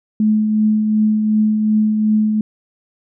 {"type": "tone with tremolo", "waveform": "sine", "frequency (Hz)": 214.7, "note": "A3", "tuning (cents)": -42, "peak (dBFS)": -10, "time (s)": [0.2, 2.41], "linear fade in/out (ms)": 2, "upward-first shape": "triangle", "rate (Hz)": 2.7, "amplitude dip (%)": 40, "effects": []}